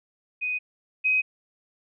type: tone pair in turn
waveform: sine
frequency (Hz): 2496 / 2522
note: D#7 / D#7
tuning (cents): +5 / +23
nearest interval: unison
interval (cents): 18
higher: second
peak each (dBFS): -25 / -19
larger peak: second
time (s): 0.41-0.59 / 1.04-1.22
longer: neither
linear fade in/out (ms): 20
effects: none